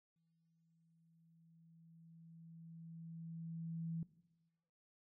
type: tone with exponential growth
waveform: sine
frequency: 164.81 Hz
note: E3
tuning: in tune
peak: -39 dBFS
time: 0.16-4.03 s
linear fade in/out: 2 ms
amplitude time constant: 840 ms
effects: noise-tail reverb RT60 1.0 s tail -17 dB re dry